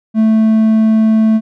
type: tone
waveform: triangle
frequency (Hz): 220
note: A3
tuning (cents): 0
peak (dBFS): -5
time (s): 0.14-1.41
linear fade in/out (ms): 50
effects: none